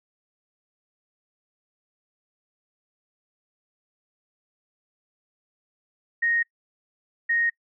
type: tone pair in turn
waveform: sine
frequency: 1864 / 1864 Hz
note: A#6 / A#6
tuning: -1 / -1 cents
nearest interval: unison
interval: 0 cents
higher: neither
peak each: -20 dBFS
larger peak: neither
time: 6.22-6.43 / 7.29-7.5 s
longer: neither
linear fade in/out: 10 ms
effects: noise-tail reverb RT60 0.1 s tail -24 dB re dry